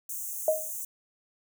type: high-pass noise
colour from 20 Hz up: white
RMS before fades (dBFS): -36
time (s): 0.09-0.85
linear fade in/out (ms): 5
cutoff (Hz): 6100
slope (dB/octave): 96
type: tone with exponential decay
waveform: sine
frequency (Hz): 627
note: D#5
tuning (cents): +13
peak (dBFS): -17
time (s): 0.48-0.71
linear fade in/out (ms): 2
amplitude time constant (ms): 49
effects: none